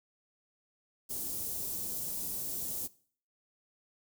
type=band-stop noise; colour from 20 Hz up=white; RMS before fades=-37 dBFS; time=1.09-2.88 s; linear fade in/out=20 ms; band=430 to 7900 Hz; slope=12 dB/octave; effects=noise-tail reverb RT60 0.5 s tail -20 dB re dry